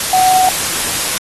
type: tone in noise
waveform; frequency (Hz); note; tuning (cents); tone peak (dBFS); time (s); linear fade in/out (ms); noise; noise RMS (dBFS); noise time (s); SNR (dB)
sine; 745; F#5; +12; -8; 0.13-0.49; 2; white; -17; 0-1.18; +6
effects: AAC 32 kbps